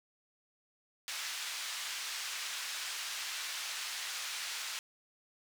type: band-pass noise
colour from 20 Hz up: white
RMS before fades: -40 dBFS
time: 1.08-4.79 s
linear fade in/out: 0 ms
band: 1300 to 5600 Hz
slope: 12 dB/octave
effects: none